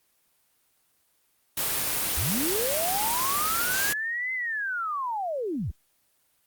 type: noise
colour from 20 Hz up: white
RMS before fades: -27 dBFS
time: 1.57-3.93 s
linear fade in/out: 5 ms
type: linear two-way sweep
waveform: sine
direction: up then down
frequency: 55 to 2068 to 55 Hz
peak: -27 dBFS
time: 2.17-5.71 s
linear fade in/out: 5 ms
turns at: 4.33 s
effects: white hiss -68 dBFS RMS until 6.46 s + Opus 24 kbps